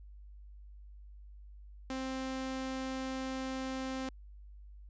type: tone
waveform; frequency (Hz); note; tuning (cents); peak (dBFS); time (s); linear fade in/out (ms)
sawtooth; 262.7; C4; +7; -32; 1.9-4.09; 2
effects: added 50 Hz sine -49 dBFS peak until 4.89 s + resampled to 16000 Hz

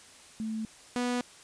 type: tone pair in turn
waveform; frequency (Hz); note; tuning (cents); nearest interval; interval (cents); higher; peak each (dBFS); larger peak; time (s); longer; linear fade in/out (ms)
sine / sawtooth; 220 / 245.4; A3 / B3; 0 / -11; major second; 189; second; -31 / -24; second; 0.4-0.65 / 0.96-1.21; neither; 0
effects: white hiss -53 dBFS RMS until 1.43 s + resampled to 22050 Hz

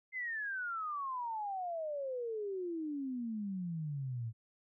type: exponential sweep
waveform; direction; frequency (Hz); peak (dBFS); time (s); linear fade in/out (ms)
sine; down; 2093 to 109.5; -36; 0.12-4.33; 50
effects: none

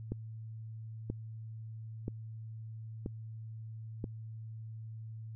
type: click train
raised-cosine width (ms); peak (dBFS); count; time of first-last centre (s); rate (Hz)
3; -23; 5; 0.12-4.042; 1.02
effects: added 111 Hz sine -42 dBFS peak until 5.35 s

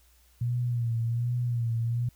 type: tone with vibrato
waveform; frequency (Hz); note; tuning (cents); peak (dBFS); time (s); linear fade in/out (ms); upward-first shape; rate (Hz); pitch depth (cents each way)
sine; 118.7; A#2; +32; -25; 0.41-2.09; 5; sine; 1.3; 55
effects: added 60 Hz sine -60 dBFS peak until 2.15 s + white hiss -64 dBFS RMS until 2.15 s

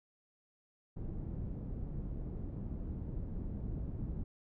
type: low-pass noise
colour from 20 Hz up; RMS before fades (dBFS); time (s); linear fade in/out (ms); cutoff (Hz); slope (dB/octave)
pink; -40; 0.96-4.24; 10; 240; 12
effects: none

